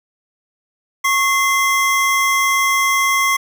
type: tone pair together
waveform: square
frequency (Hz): 1097 / 2071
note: C#6 / C7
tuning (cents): -18 / -18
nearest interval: major seventh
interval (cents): 1100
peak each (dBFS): -17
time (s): 1.04-3.37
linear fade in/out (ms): 10
effects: none

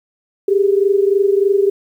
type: tone pair together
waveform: sine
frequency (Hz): 392 / 415.3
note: G4 / G#4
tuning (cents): 0 / 0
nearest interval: minor second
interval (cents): 100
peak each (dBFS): -12 / -16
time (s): 0.48-1.7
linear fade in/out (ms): 5
effects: 8-bit

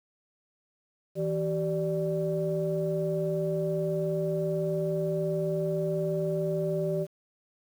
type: tone cluster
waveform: sine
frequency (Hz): 162.4 / 385 / 589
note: E3 / G4 / D5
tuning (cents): -26 / -31 / +5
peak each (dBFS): -30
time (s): 1.15-7.07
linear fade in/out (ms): 50
effects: tanh soft clip ceiling -17 dBFS + 9-bit

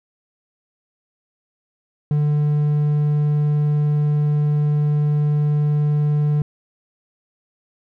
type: tone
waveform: triangle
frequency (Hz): 148.3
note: D3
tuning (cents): +17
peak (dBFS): -13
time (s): 2.11-6.42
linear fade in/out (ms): 2
effects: none

